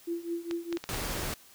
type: tone with tremolo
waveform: sine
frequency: 339.6 Hz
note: F4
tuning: 48 cents flat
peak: -28 dBFS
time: 0.07-0.78 s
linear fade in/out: 10 ms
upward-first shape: triangle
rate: 4.8 Hz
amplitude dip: 90%
type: clicks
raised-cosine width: 0.2 ms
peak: -20 dBFS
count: 6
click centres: 0.511 / 0.727 / 0.771 / 0.84 / 0.891 / 0.945 s
type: noise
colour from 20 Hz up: pink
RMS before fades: -34 dBFS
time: 0.89-1.34 s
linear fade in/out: 2 ms
effects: white hiss -56 dBFS RMS until 1.54 s